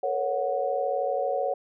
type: tone cluster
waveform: sine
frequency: 442.8 / 481.2 / 554 / 736 Hz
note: A4 / B4 / C#5 / F#5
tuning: +11 / -45 / -1 / -9 cents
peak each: -34 / -33 / -27 / -29 dBFS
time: 0.03-1.54 s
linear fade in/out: 5 ms
effects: none